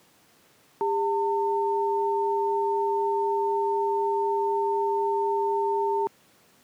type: tone pair together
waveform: sine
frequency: 401.8 / 902 Hz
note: G4 / A5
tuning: +43 / +43 cents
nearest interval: octave + major second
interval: 1400 cents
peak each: -25 dBFS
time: 0.81-6.07 s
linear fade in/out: 0 ms
effects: pink hiss -59 dBFS RMS until 6.63 s + high-pass 150 Hz 12 dB/octave